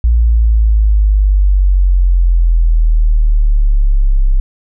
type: exponential sweep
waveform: sine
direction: down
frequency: 58.4 to 32.62 Hz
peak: -6 dBFS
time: 0.04-4.4 s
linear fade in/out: 0 ms
effects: none